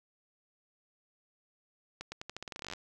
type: accelerating click train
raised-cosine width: 0.2 ms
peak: -23 dBFS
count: 18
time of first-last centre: 2.01-2.735 s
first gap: 110 ms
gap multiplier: 0.86
effects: none